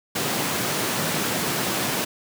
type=high-pass noise; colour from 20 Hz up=pink; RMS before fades=-25 dBFS; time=0.15-2.05 s; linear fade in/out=10 ms; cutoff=130 Hz; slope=24 dB/octave; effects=none